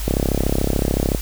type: click train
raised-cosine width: 2 ms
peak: -5 dBFS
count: 37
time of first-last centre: 0.08-1.148 s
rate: 33.7 Hz
effects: added 50 Hz sine -23 dBFS peak until 1.21 s + white hiss -33 dBFS RMS until 1.21 s